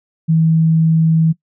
sine tone, 161.5 Hz, E3, 35 cents flat, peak -9 dBFS, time 0.28-1.33 s, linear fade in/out 20 ms, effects noise-tail reverb RT60 0.1 s tail -21 dB re dry

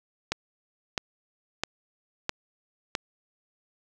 click train, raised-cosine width 0.2 ms, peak -9 dBFS, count 5, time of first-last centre 0.32-2.952 s, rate 1.52 Hz, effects none

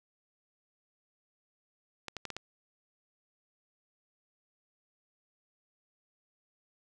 clicks, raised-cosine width 0.2 ms, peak -21 dBFS, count 5, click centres 2.083 / 2.167 / 2.253 / 2.303 / 2.366 s, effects none

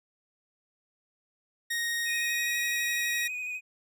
sawtooth tone with pitch glide, 1868 to 1897.4 Hz, A#6 to A#6, +3 to +30 cents, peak -25 dBFS, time 1.7-3.28 s, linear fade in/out 10 ms, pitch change +27 cents, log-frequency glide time 2.11-2.54 s
triangle tone with vibrato, 2489 Hz, D#7, in tune, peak -31 dBFS, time 2.05-3.61 s, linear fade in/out 50 ms, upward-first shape square, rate 12 Hz, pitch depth 19 cents each way
effects none

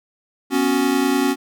square chord, B suspended second, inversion none, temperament equal, 246.9 / 277.2 / 370 Hz, B3 / C#4 / F#4, 0 / 0 / 0 cents, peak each -23 / -19 / -23 dBFS, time 0.5-1.36 s, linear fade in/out 50 ms, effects none

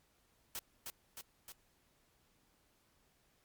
white noise with echo, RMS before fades -42 dBFS, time 0.55-0.59 s, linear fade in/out 0 ms, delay 310 ms, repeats 3, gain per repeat -3 dB, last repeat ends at 1.52 s, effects pink hiss -73 dBFS RMS until 3.44 s + MP3 96 kbps

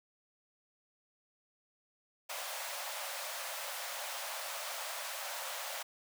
pink high-pass noise, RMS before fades -41 dBFS, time 2.29-5.83 s, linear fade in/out 10 ms, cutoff 530 Hz, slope 96 dB/octave, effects none

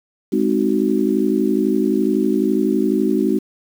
sine chord, Ab dominant seventh, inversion none, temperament just, 207.7 / 259.6 / 311.5 / 373.8 Hz, Ab3 / C4 / Eb4 / Gb4, 0 / -13 / +2 / +18 cents, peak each -20 dBFS, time 0.32-3.39 s, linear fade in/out 10 ms, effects 7-bit

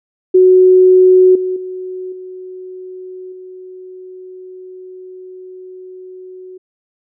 sine tone with level steps, 370 Hz, F#4, in tune, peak -4 / -15 / -22 / -27 / -30 dBFS, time 0.34-6.58 s, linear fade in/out 10 ms, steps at 1.35 / 1.56 / 2.12 / 3.32 s, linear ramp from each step 5 ms, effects none

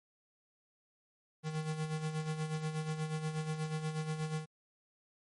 square tone with tremolo, 156.1 Hz, D#3, 6 cents sharp, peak -33 dBFS, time 1.43-4.46 s, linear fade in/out 50 ms, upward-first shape sine, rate 8.3 Hz, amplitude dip 60%, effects MP3 48 kbps

